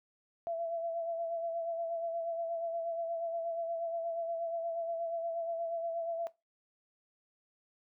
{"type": "tone with vibrato", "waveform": "sine", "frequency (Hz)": 669, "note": "E5", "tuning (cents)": 25, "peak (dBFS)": -33, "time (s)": [0.47, 6.27], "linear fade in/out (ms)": 0, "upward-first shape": "sine", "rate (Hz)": 8.4, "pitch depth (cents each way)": 29, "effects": ["noise-tail reverb RT60 0.2 s tail -18 dB re dry"]}